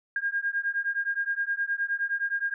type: beating tone pair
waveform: sine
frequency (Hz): 1613 / 1622.6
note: G6 / G#6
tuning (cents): +49 / -41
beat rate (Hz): 9.6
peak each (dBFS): -29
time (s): 0.16-2.54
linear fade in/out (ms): 2
effects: none